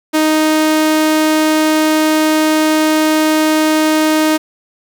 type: tone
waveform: sawtooth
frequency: 311.1 Hz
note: D#4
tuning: in tune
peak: -6 dBFS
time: 0.13-4.38 s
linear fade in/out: 20 ms
effects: 8-bit